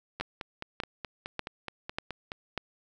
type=two click trains; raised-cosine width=0.3 ms; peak=-20 / -15 dBFS; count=11 / 5; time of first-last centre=0.2-2.319 / 0.21-2.577 s; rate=4.72 / 1.69 Hz; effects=none